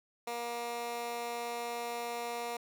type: tone with high-pass filter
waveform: 15% pulse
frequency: 236.9 Hz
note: A#3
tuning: 28 cents sharp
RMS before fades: -38 dBFS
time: 0.27-2.57 s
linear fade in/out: 5 ms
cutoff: 530 Hz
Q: 1
effects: none